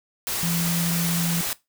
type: tone in noise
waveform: sine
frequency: 170 Hz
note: F3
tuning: 46 cents flat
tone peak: -23 dBFS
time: 0.43-1.41 s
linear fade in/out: 0 ms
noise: white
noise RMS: -27 dBFS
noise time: 0.27-1.53 s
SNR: +1 dB
effects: noise-tail reverb RT60 0.2 s tail -19 dB re dry